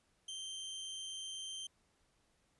sawtooth tone with amplitude modulation, 3136 Hz, G7, in tune, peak -38 dBFS, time 0.28-1.67 s, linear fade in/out 5 ms, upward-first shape sine, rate 172 Hz, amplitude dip 25%, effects pink hiss -75 dBFS RMS until 2.59 s + resampled to 24000 Hz

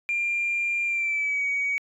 sine tone with pitch glide, 2390 to 2256 Hz, D7 to C#7, +30 to +30 cents, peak -22 dBFS, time 0.09-1.78 s, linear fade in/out 0 ms, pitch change -100 cents, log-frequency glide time 0.85-1.44 s, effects tanh soft clip ceiling -19 dBFS

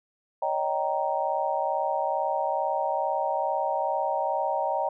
sine chord, Eb dominant seventh, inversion third, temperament just, 560 / 622.3 / 777.8 / 933.4 Hz, Db5 / Eb5 / G5 / Bb5, +18 / 0 / -14 / +2 cents, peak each -31 / -30 / -29 / -29 dBFS, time 0.42-4.89 s, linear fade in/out 5 ms, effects none

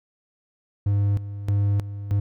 triangle tone with tremolo, 101.1 Hz, G#2, 46 cents flat, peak -16 dBFS, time 0.86-2.2 s, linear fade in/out 5 ms, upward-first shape square, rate 1.6 Hz, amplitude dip 75%, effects none

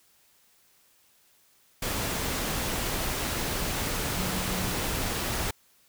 sine tone in noise, 185.1 Hz, F#3, 1 cent sharp, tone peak -34 dBFS, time 4.17-4.74 s, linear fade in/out 5 ms, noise pink, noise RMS -30 dBFS, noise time 1.82-5.51 s, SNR -7 dB, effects white hiss -63 dBFS RMS until 5.88 s

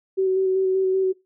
sine tone with vibrato, 378.7 Hz, F#4, 40 cents sharp, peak -17 dBFS, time 0.17-1.13 s, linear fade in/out 20 ms, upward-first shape square, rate 5.2 Hz, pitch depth 14 cents each way, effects noise-tail reverb RT60 0.2 s tail -20 dB re dry

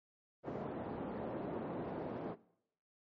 pink band-pass noise, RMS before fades -42 dBFS, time 0.43-2.36 s, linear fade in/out 50 ms, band 210 to 640 Hz, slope 12 dB/octave, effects noise-tail reverb RT60 0.7 s tail -19 dB re dry + MP3 32 kbps

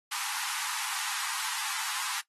pink high-pass noise, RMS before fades -34 dBFS, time 0.11-2.21 s, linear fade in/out 10 ms, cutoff 820 Hz, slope 96 dB/octave, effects noise-tail reverb RT60 0.1 s tail -19 dB re dry + AAC 32 kbps

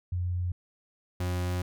sine / 40% pulse tone pair in turn, 89.2 / 89.69 Hz, F2 / F2, +37 / +47 cents, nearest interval unison, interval 10 cents, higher second, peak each -27 dBFS, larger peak neither, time 0.12-0.52 / 1.2-1.62 s, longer second, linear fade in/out 5 ms, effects none

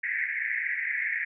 white band-pass noise, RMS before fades -30 dBFS, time 0.03-1.25 s, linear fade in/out 10 ms, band 1700 to 2200 Hz, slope 96 dB/octave, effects none

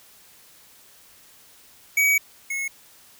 square tone pair in turn, 2266 / 2182 Hz, C#7 / C#7, +37 / -28 cents, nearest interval minor second, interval 65 cents, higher first, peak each -17 / -26 dBFS, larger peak first, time 1.97-2.18 / 2.5-2.68 s, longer first, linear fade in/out 5 ms, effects white hiss -52 dBFS RMS until 3.19 s

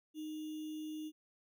sine tone with sample-and-hold, 309.1 Hz, D#4, 11 cents flat, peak -40 dBFS, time 0.14-1.12 s, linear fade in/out 50 ms, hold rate 3150 Hz, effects none

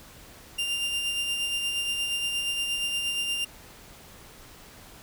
40% pulse tone with tremolo, 2794 Hz, F7, in tune, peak -24 dBFS, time 0.58-3.45 s, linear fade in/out 10 ms, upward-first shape sine, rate 8.5 Hz, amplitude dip 35%, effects pink hiss -49 dBFS RMS until 5.02 s

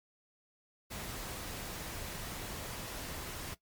pink noise, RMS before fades -42 dBFS, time 0.9-3.55 s, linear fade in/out 20 ms, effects noise-tail reverb RT60 0.1 s tail -17 dB re dry + MP3 96 kbps

